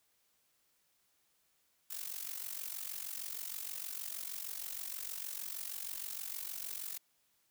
blue noise with amplitude modulation, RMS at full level -39 dBFS, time 1.9-6.98 s, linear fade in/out 10 ms, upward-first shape sine, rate 46.4 Hz, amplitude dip 80%, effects white hiss -75 dBFS RMS until 7.5 s

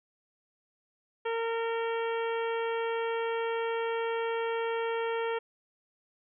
harmonic tone, 458.3 Hz, A#4, 29 cents flat, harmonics 1 / 2 / 3 / 4 / 5 / 6 / 7, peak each -30 / -36 / -40 / -42 / -44 / -46 / -47 dBFS, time 1.25-5.39 s, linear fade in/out 10 ms, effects none

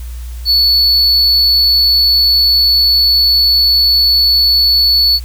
triangle tone, 4435 Hz, C#8, in tune, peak -6 dBFS, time 0.45-5.2 s, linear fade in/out 50 ms, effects added 60 Hz sine -22 dBFS peak until 5.24 s + white hiss -40 dBFS RMS until 5.24 s

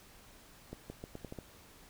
accelerating click train, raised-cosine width 2 ms, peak -29 dBFS, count 7, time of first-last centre 0.73-1.387 s, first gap 170 ms, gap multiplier 0.82, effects pink hiss -58 dBFS RMS until 1.89 s

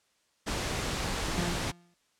pink noise, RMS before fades -32 dBFS, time 0.46-1.72 s, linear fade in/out 20 ms
35% pulse tone with exponential decay, 173.6 Hz, F3, 10 cents flat, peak -25 dBFS, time 1.38-1.94 s, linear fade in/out 0 ms, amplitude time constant 120 ms
effects white hiss -71 dBFS RMS until 2.19 s + low-pass 8000 Hz 12 dB/octave

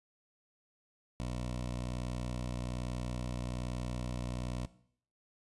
15% pulse tone with notch filter, 61.2 Hz, B1, 15 cents flat, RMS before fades -38 dBFS, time 1.2-4.66 s, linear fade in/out 0 ms, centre 1600 Hz, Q 1.9, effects noise-tail reverb RT60 0.6 s tail -17 dB re dry + resampled to 24000 Hz

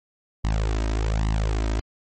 sawtooth tone with flanger, 53.7 Hz, A1, 41 cents flat, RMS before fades -23 dBFS, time 0.44-1.8 s, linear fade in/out 5 ms, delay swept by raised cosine 1 to 3.2 ms, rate 1.2 Hz, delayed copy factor +0.85, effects MP3 32 kbps

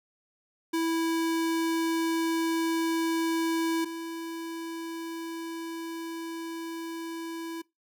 square tone pair in turn, 328.7 / 330.6 Hz, E4 / E4, -5 / +5 cents, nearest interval unison, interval 10 cents, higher second, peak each -26 / -35 dBFS, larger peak first, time 0.73-3.85 / 3.85-7.62 s, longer second, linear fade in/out 10 ms, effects noise-tail reverb RT60 0.2 s tail -21 dB re dry

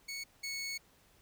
20% pulse tone pair in turn, 2217 / 2209 Hz, C#7 / C#7, 0 / -7 cents, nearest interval unison, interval 7 cents, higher first, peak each -34 / -32 dBFS, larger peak second, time 0.08-0.24 / 0.43-0.78 s, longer second, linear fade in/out 10 ms, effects pink hiss -66 dBFS RMS until 1.21 s

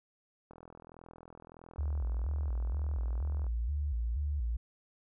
click train, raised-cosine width 1 ms, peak -37 dBFS, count 124, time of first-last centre 0.51-3.467 s, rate 41.6 Hz
sine tone with vibrato, 64.9 Hz, C2, 13 cents flat, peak -30 dBFS, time 1.78-4.57 s, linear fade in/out 10 ms, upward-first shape square, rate 2.1 Hz, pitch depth 200 cents each way
effects none

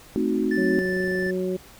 sine chord, A diminished seventh, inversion none, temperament equal, 220 / 261.6 / 311.1 / 370 Hz, A3 / C4 / Eb4 / Gb4, 0 / 0 / 0 / 0 cents, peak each -26 dBFS, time 0.16-0.79 s, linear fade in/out 0 ms
triangle tone, 1760 Hz, A6, in tune, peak -26 dBFS, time 0.51-1.31 s, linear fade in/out 5 ms
harmonic tone, 184.7 Hz, F#3, 3 cents flat, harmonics 1 / 2 / 3, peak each -28 / -25 / -33 dBFS, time 0.57-1.57 s, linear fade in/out 10 ms
click train, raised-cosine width 2 ms, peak -26 dBFS, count 14, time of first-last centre 0.78-1.265 s, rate 26.8 Hz
effects pink hiss -48 dBFS RMS until 1.79 s

